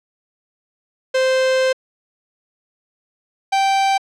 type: tone pair in turn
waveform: 45% pulse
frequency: 521 / 780.6 Hz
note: C5 / G5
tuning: -7 / -8 cents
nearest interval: perfect fifth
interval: 699 cents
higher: second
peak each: -14 dBFS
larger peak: neither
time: 1.14-1.73 / 3.52-3.98 s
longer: first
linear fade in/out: 10 ms
effects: low-pass 6000 Hz 12 dB/octave